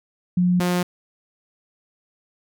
sine / sawtooth tone pair in turn, 178.9 / 178.12 Hz, F3 / F3, +42 / +34 cents, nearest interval unison, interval 8 cents, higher first, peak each -15 dBFS, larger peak neither, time 0.37-0.6 / 0.6-0.83 s, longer neither, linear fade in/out 5 ms, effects none

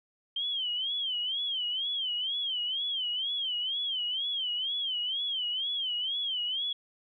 sine tone with vibrato, 3136 Hz, G7, in tune, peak -29 dBFS, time 0.36-6.73 s, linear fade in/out 5 ms, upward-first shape sine, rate 2.1 Hz, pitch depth 140 cents each way, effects none

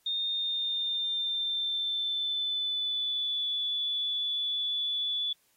sine tone with pitch glide, 3654 to 3449 Hz, A#7 to A7, -35 to -35 cents, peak -28 dBFS, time 0.06-5.33 s, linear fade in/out 5 ms, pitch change -100 cents, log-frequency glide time 0.29-3.48 s, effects white hiss -69 dBFS RMS until 5.56 s + AAC 48 kbps

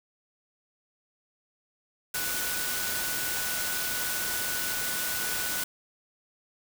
sine tone in noise, 1480 Hz, F#6, in tune, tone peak -36 dBFS, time 2.14-5.64 s, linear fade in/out 5 ms, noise white, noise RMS -31 dBFS, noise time 2.14-5.64 s, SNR -8 dB, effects none

